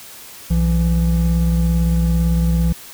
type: tone pair together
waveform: triangle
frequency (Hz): 61.8 / 167.58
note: B1 / E3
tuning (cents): +2 / +29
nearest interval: octave + perfect fourth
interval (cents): 1727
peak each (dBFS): -14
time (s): 0.5-2.73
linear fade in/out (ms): 10
effects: white hiss -38 dBFS RMS until 2.93 s